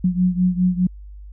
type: beating tone pair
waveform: sine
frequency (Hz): 180 / 184.9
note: F#3 / F#3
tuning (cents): -47 / -1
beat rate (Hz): 4.9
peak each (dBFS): -17 / -20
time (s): 0.04-0.87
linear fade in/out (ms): 5
effects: added 50 Hz sine -35 dBFS peak until 1.32 s